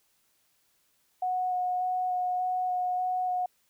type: tone with vibrato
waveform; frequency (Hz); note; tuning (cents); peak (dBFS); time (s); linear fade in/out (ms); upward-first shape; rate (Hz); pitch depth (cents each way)
sine; 731; F#5; -21; -26; 1.22-3.46; 5; square; 1.7; 9
effects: white hiss -70 dBFS RMS until 3.69 s